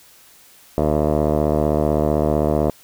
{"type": "tone with low-pass filter", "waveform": "10% pulse", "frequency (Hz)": 75.7, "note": "D#2", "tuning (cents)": -47, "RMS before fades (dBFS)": -18, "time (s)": [0.78, 2.7], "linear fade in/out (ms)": 0, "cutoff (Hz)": 690, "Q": 7.2, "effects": ["white hiss -49 dBFS RMS until 2.83 s"]}